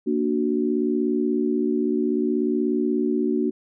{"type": "chord", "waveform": "sine", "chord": "Bb augmented", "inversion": "none", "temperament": "equal", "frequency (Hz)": [233.1, 293.7, 370], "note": ["Bb3", "D4", "F#4"], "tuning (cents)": [0, 0, 0], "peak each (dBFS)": -24, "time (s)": [0.06, 3.51], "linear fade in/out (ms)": 20, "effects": []}